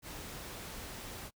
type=noise; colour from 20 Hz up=pink; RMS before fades=-45 dBFS; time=0.02-1.31 s; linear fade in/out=50 ms; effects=noise-tail reverb RT60 0.1 s tail -26 dB re dry